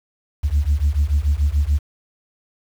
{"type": "beating tone pair", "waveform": "sine", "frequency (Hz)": [69.3, 76.2], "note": ["C#2", "D#2"], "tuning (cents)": [0, -36], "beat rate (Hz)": 6.9, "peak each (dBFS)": -17, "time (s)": [0.43, 1.79], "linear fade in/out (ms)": 20, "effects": ["tanh soft clip ceiling -10 dBFS", "7-bit"]}